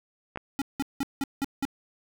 clicks, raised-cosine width 0.5 ms, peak -19 dBFS, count 2, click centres 0.359 / 0.374 s
square tone bursts, 275.9 Hz, C#4, 8 cents flat, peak -26 dBFS, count 6, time 0.59-1.652 s, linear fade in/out 0 ms, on 27 ms, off 180 ms
effects none

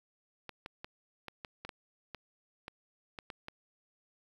clicks, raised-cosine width 0.3 ms, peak -26 dBFS, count 12, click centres 0.493 / 0.661 / 0.845 / 1.283 / 1.448 / 1.65 / 1.692 / 2.147 / 2.681 / 3.188 / 3.302 / 3.484 s, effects 9-bit

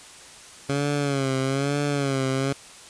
15% pulse tone with vibrato, 138.59 Hz, C#3, in tune, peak -16 dBFS, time 0.69-2.53 s, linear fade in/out 5 ms, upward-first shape sine, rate 1.1 Hz, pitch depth 79 cents each way, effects white hiss -45 dBFS RMS until 2.89 s + resampled to 22050 Hz

